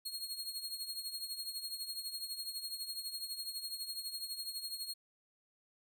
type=tone with tremolo; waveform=sawtooth; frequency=4279 Hz; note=C8; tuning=38 cents sharp; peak=-34 dBFS; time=0.05-4.94 s; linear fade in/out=10 ms; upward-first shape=triangle; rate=12 Hz; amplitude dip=75%; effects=none